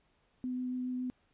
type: tone with vibrato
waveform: sine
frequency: 252.1 Hz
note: B3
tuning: 36 cents sharp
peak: -33 dBFS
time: 0.44-1.1 s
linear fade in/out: 0 ms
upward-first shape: triangle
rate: 7.2 Hz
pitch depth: 10 cents each way
effects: pink hiss -72 dBFS RMS until 1.33 s + resampled to 8000 Hz